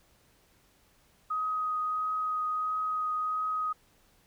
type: tone with vibrato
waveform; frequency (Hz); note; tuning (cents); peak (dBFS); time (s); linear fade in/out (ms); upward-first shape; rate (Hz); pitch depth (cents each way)
sine; 1255; D#6; +15; -28; 1.3-3.73; 10; triangle; 1.5; 12
effects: pink hiss -65 dBFS RMS until 4.26 s